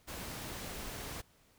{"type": "noise", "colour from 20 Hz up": "pink", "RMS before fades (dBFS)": -43, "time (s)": [0.07, 1.22], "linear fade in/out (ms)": 20, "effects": ["pink hiss -67 dBFS RMS until 1.58 s"]}